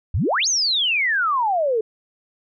sine exponential two-way sweep, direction up then down, 66.8 to 6600 to 423.5 Hz, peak -17 dBFS, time 0.14-1.81 s, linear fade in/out 5 ms, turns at 0.48 s, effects none

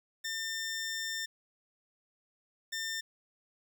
15% pulse tone pair in turn, 1800 / 1800 Hz, A6 / A6, +39 / +39 cents, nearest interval unison, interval 0 cents, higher neither, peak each -28 dBFS, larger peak neither, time 0.24-1.26 / 2.72-3.01 s, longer first, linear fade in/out 10 ms, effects none

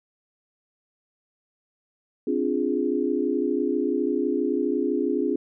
sine chord, D half-diminished seventh, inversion third, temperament equal, 261.6 / 293.7 / 349.2 / 415.3 Hz, C4 / D4 / F4 / Ab4, 0 / 0 / 0 / 0 cents, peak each -27 dBFS, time 2.27-5.36 s, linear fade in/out 5 ms, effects none

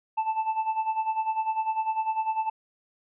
triangle tone with tremolo, 880 Hz, A5, in tune, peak -20 dBFS, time 0.17-2.5 s, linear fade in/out 10 ms, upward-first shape sine, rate 10 Hz, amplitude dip 75%, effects resampled to 8000 Hz

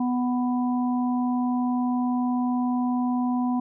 harmonic tone, 247.9 Hz, B3, 7 cents sharp, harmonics 1 / 3 / 4, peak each -22 / -32 / -34 dBFS, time 0-3.6 s, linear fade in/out 5 ms, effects none

